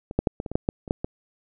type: clicks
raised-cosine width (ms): 2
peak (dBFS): -20 / -7 / -6 / -16 / -19 / -19 / -7 / -8 / -23 / -8 / -14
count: 11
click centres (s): 0.111 / 0.19 / 0.272 / 0.401 / 0.462 / 0.516 / 0.555 / 0.689 / 0.878 / 0.909 / 1.045
effects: none